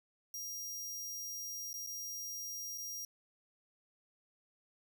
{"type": "tone with dropouts", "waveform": "sawtooth", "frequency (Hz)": 5700, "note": "F8", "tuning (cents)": 34, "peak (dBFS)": -38, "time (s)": [0.34, 3.05], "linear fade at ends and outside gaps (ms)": 2, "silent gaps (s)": [[1.731, 1.74], [1.865, 1.871], [2.777, 2.781]], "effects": []}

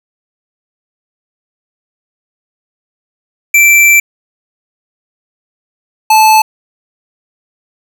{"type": "tone pair in turn", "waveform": "square", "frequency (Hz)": [2340, 871], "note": ["D7", "A5"], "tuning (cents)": [-7, -18], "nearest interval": "octave + perfect fourth", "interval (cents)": 1711, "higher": "first", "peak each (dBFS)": -4, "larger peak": "neither", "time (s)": [[3.54, 4], [6.1, 6.42]], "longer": "first", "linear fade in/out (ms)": 5, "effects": []}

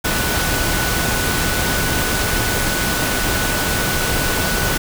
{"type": "tone in noise", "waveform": "sine", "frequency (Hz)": 1485, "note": "F#6", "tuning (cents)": 6, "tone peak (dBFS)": -25, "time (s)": [0.04, 4.78], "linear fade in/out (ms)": 10, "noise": "pink", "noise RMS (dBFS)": -19, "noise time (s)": [0.04, 4.78], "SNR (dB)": -9, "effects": []}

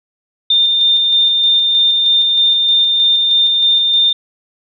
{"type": "tone with tremolo", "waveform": "sine", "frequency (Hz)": 3612, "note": "A7", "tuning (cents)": 45, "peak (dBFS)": -8, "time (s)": [0.5, 4.13], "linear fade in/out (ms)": 5, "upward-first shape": "square", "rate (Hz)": 3.2, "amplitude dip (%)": 25, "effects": []}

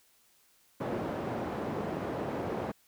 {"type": "band-pass noise", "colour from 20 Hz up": "white", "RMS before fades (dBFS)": -35, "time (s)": [0.8, 2.72], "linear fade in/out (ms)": 10, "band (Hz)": [110, 580], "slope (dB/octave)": 12, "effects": ["white hiss -66 dBFS RMS until 2.87 s"]}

